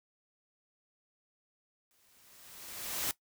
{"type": "noise with exponential growth", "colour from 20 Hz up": "white", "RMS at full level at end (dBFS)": -32, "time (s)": [1.91, 3.11], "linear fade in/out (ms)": 0, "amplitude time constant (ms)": 260, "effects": ["noise-tail reverb RT60 0.1 s tail -18 dB re dry"]}